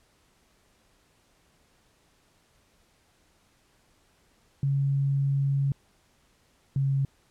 sine tone pair in turn, 138.59 / 136.92 Hz, C#3 / C#3, 0 / -21 cents, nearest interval unison, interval 21 cents, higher first, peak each -22 dBFS, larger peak neither, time 4.63-5.72 / 6.76-7.05 s, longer first, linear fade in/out 2 ms, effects pink hiss -65 dBFS RMS until 7.3 s + low-pass 11000 Hz 12 dB/octave

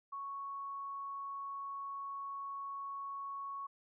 sine tone, 1108.7 Hz, C#6, in tune, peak -40 dBFS, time 0.12-3.67 s, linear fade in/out 10 ms, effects none

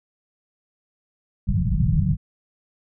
white low-pass noise, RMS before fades -20 dBFS, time 1.47-2.17 s, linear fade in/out 20 ms, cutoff 190 Hz, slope 96 dB/octave, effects none

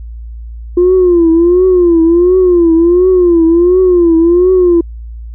sine tone with vibrato, 349.2 Hz, F4, in tune, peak -3 dBFS, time 0.77-4.81 s, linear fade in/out 5 ms, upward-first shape triangle, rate 1.4 Hz, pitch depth 130 cents each way, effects tanh soft clip ceiling -1 dBFS + added 57 Hz sine -23 dBFS peak until 5.34 s

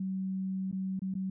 sine tone with dropouts, 189.8 Hz, F#3, 44 cents sharp, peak -31 dBFS, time 0-1.3 s, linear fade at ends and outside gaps 5 ms, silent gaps 0.715-0.726 / 0.994-1.018 / 1.141-1.151 s, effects none

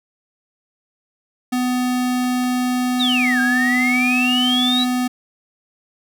square tone, 250 Hz, B3, 21 cents sharp, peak -18 dBFS, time 1.52-5.08 s, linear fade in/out 10 ms
clicks, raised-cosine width 0.3 ms, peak -23 dBFS, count 3, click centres 2.242 / 2.438 / 3.336 s
sine exponential two-way sweep, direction down then up, 3954 to 1595 to 3954 Hz, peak -17 dBFS, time 2.99-4.85 s, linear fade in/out 20 ms, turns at 3.4 s
effects none

